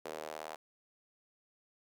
sawtooth tone with high-pass filter sweep, 77.78 Hz, D#2, in tune, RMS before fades -44 dBFS, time 0.05-0.56 s, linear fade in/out 5 ms, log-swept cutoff 470 to 720 Hz, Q 2.2, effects none

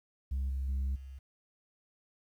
sine tone with level steps, 66.9 Hz, C2, 39 cents sharp, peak -28 / -30 / -27 / -43 dBFS, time 0.31-1.19 s, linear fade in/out 10 ms, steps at 0.49 / 0.68 / 0.95 s, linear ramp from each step 10 ms, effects tanh soft clip ceiling -29 dBFS + 11-bit

